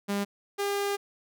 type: tone pair in turn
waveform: sawtooth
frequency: 201.3 / 402.6 Hz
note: G3 / G4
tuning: +46 / +46 cents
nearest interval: octave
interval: 1200 cents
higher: second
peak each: -23 dBFS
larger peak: neither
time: 0.08-0.25 / 0.58-0.97 s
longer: second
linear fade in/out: 20 ms
effects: none